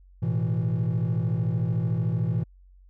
triangle chord, A suspended second, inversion none, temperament equal, 110 / 123.47 / 164.81 Hz, A2 / B2 / E3, 0 / 0 / 0 cents, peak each -24 dBFS, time 0.22-2.44 s, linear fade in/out 10 ms, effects tanh soft clip ceiling -17 dBFS + added 46 Hz sine -50 dBFS peak until 2.89 s

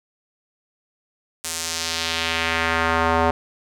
square tone with band-pass filter sweep, 82.41 Hz, E2, in tune, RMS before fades -22 dBFS, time 1.44-3.31 s, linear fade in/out 5 ms, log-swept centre 8600 to 820 Hz, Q 1.3, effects none

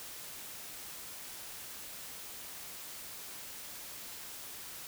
silence, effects white hiss -46 dBFS RMS until 4.87 s

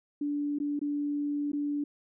sine tone with dropouts, 290.5 Hz, D4, 19 cents flat, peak -28 dBFS, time 0.21-1.84 s, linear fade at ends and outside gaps 5 ms, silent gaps 0.587-0.6 / 0.793-0.814 / 1.519-1.531 s, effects none

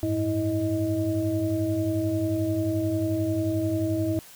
sine tone cluster, 96.6 / 107.9 / 323.6 / 627 Hz, G2 / A2 / E4 / D#5, -25 / -33 / -32 / +13 cents, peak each -32 / -30 / -25 / -31 dBFS, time 0.03-4.19 s, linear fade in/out 0 ms, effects white hiss -48 dBFS RMS until 4.35 s

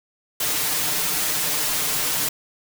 white noise with comb filter, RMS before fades -23 dBFS, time 0.4-2.29 s, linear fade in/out 5 ms, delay 6.6 ms, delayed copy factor +0.85, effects none

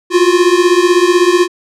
square beating tone pair, 346.9 / 362.9 Hz, F4 / F#4, -12 / -34 cents, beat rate 16 Hz, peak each -11 dBFS, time 0.1-1.48 s, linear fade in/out 50 ms, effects low-pass 8000 Hz 12 dB/octave

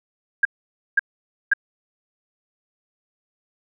sine tone bursts, 1610 Hz, G6, 46 cents sharp, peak -12 dBFS, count 3, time 0.43-1.536 s, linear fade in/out 5 ms, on 22 ms, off 520 ms, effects none

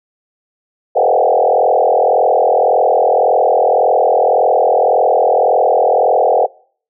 sine tone with frequency modulation, 622.3 Hz, D#5, in tune, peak -8 dBFS, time 0.95-6.47 s, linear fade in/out 20 ms, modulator 41.8 Hz, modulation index 4.1, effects noise-tail reverb RT60 0.5 s tail -24 dB re dry

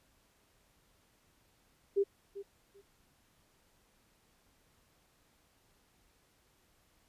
sine tone with echo, 398.2 Hz, G4, 27 cents sharp, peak -25 dBFS, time 1.96-2.04 s, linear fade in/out 20 ms, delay 390 ms, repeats 2, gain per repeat -15 dB, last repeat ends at 2.82 s, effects pink hiss -70 dBFS RMS until 7.08 s + resampled to 32000 Hz

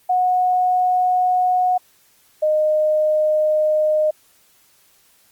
sine tone pair in turn, 731 / 614.7 Hz, F#5 / D#5, -21 / -21 cents, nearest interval minor third, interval 300 cents, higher first, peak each -14 dBFS, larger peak neither, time 0.09-1.78 / 2.42-4.11 s, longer neither, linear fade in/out 10 ms, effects white hiss -56 dBFS RMS until 5.31 s + Opus 32 kbps

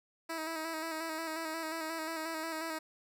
10% pulse tone with vibrato, 321.7 Hz, E4, 42 cents flat, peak -28 dBFS, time 0.29-2.79 s, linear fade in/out 10 ms, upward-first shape square, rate 5.6 Hz, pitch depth 33 cents each way, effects none

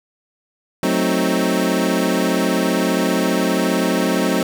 25% pulse chord, F# diminished seventh, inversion none, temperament equal, 185 / 220 / 261.6 / 311.1 Hz, F#3 / A3 / C4 / Eb4, 0 / 0 / 0 / 0 cents, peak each -17 / -19 / -17 / -19 dBFS, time 0.83-4.43 s, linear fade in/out 2 ms, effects none

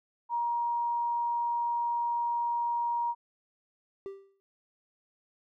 sine tone, 946 Hz, A#5, 25 cents sharp, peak -27 dBFS, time 0.29-3.15 s, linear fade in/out 50 ms
triangle tone with exponential decay, 392 Hz, G4, in tune, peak -32 dBFS, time 4.06-4.4 s, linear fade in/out 0 ms, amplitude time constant 72 ms
effects none

